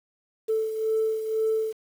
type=beating tone pair; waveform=sine; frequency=440 / 442 Hz; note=A4 / A4; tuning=0 / +8 cents; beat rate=2 Hz; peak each=-23 / -30 dBFS; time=0.48-1.73 s; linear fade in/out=20 ms; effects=tanh soft clip ceiling -16 dBFS + 8-bit